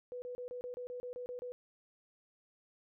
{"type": "tone bursts", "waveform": "sine", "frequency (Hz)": 493.9, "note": "B4", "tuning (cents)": 0, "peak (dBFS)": -40, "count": 11, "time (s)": [0.12, 1.52], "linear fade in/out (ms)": 0, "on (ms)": 100, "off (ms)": 30, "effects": []}